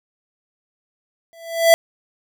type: tone with exponential growth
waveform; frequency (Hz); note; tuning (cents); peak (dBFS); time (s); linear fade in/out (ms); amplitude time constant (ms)
square; 665; E5; +15; -6; 1.33-1.74; 0; 88
effects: none